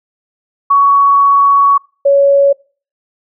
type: tone pair in turn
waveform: sine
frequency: 1121 / 559.3 Hz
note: C#6 / C#5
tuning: +19 / +15 cents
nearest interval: octave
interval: 1204 cents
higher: first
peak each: -5 dBFS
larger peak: neither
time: 0.7-1.78 / 2.05-2.53 s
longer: first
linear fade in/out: 10 ms
effects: noise-tail reverb RT60 0.4 s tail -25 dB re dry